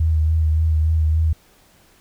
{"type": "tone with vibrato", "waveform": "sine", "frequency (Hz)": 79.1, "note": "D#2", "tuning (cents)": 29, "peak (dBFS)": -14, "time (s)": [0, 1.33], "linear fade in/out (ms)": 5, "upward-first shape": "sine", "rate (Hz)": 3.5, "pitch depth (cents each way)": 29, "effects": ["pink hiss -54 dBFS RMS until 2 s"]}